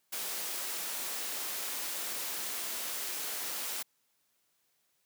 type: high-pass noise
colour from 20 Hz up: white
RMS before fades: -37 dBFS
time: 0.12-3.83 s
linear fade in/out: 10 ms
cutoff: 280 Hz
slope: 12 dB/octave
effects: white hiss -75 dBFS RMS until 5.05 s + high-pass 80 Hz 12 dB/octave